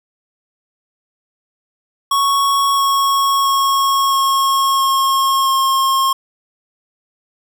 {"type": "tone with pitch steps", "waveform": "square", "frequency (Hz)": [1108.7, 1101.7, 1094.7, 1087.8, 1080.9, 1074], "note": ["C#6", "C#6", "C#6", "C#6", "C#6", "C6"], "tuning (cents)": [0, -11, -22, -33, -44, 45], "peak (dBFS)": -13, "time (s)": [2.11, 6.13], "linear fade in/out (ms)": 5, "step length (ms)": 670, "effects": []}